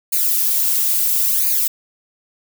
violet noise with flanger, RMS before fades -17 dBFS, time 0.12-1.68 s, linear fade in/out 10 ms, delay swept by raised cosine 0.44 to 3.64 ms, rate 0.74 Hz, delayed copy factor +1, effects none

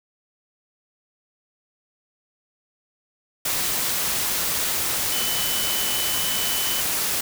sine tone in noise, 3012 Hz, F#7, 30 cents sharp, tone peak -29 dBFS, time 5.12-6.81 s, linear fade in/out 5 ms, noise white, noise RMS -24 dBFS, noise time 3.45-7.21 s, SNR -8 dB, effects none

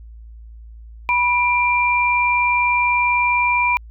sine tone pair together, 980.5 / 2372 Hz, B5 / D7, -13 / +17 cents, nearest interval octave + minor third, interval 1530 cents, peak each -17 dBFS, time 1.09-3.77 s, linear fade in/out 0 ms, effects added 56 Hz sine -36 dBFS peak until 3.9 s

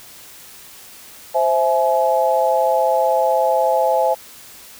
sine chord, C augmented, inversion none, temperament equal with one note detuned, 523.3 / 659.3 / 847.1 Hz, C5 / E5 / G#5, 0 / 0 / +34 cents, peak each -18 dBFS, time 1.34-4.15 s, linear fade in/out 20 ms, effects white hiss -41 dBFS RMS until 4.79 s

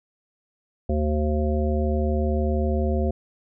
harmonic tone, 75.6 Hz, D#2, 49 cents flat, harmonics 1 / 3 / 5 / 7 / 9, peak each -22 / -27 / -29 / -30 / -32 dBFS, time 0.89-3.11 s, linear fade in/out 5 ms, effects none

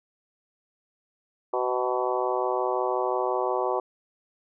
harmonic tone with a mistuned harmonic, 125.7 Hz, B2, 31 cents sharp, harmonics 3 / 4 / 5 / 6 / 7 / 8 / 9, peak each -29 / -30 / -31 / -32 / -32 / -33 / -34 dBFS, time 1.53-3.8 s, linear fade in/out 5 ms, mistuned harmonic 8, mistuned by -23 cents, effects none

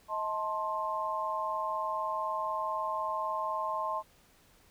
sine chord, A diminished, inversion second, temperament just, 633.6 / 880 / 1056 Hz, Eb5 / A5 / C6, +31 / 0 / +16 cents, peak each -37 / -36 / -33 dBFS, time 0.08-4.03 s, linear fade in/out 50 ms, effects pink hiss -63 dBFS RMS until 4.7 s

